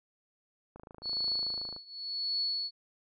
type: click train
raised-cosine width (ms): 1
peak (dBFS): -34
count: 28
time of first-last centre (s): 0.76-1.764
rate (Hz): 26.9
type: tone with tremolo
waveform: sine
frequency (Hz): 4404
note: C#8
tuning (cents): -12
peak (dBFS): -28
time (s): 1.02-2.71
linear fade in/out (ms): 50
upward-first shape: triangle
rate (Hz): 0.9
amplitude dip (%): 95
effects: none